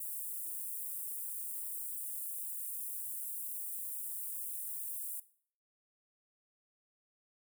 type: high-pass noise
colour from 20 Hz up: white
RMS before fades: -41 dBFS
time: 0-5.2 s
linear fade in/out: 5 ms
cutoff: 8600 Hz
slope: 48 dB/octave
effects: noise-tail reverb RT60 0.5 s tail -17 dB re dry